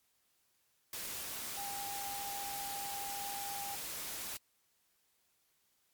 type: tone in noise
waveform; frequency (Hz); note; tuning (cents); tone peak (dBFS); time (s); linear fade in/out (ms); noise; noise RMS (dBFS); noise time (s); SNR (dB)
sine; 802; G5; +39; -42; 1.57-3.75; 2; white; -42; 0.93-4.37; -3
effects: white hiss -75 dBFS RMS until 5.93 s + MP3 96 kbps